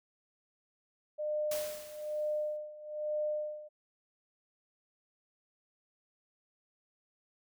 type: tone with tremolo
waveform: sine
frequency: 604 Hz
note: D5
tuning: 48 cents sharp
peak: -30 dBFS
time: 1.18-3.69 s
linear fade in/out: 20 ms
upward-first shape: sine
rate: 1.1 Hz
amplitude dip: 85%
type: noise with exponential decay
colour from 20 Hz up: white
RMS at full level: -39 dBFS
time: 1.51-2.57 s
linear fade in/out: 5 ms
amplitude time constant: 230 ms
effects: none